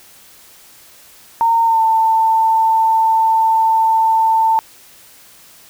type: tone with pitch glide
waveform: sine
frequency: 917 to 893 Hz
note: A#5 to A5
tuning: -29 to +25 cents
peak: -10 dBFS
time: 1.41-4.59 s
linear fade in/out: 0 ms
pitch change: -46 cents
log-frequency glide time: 1.64-1.8 s
effects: white hiss -44 dBFS RMS until 5.69 s